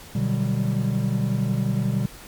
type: chord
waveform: triangle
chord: G major seventh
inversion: first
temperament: equal with one note detuned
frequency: 123.47 / 149.23 / 185 / 196 Hz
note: B2 / D3 / F#3 / G3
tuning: 0 / +28 / 0 / 0 cents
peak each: -22 / -25 / -28 / -23 dBFS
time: 0.15-2.06 s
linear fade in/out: 5 ms
effects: pink hiss -43 dBFS RMS until 2.27 s + MP3 96 kbps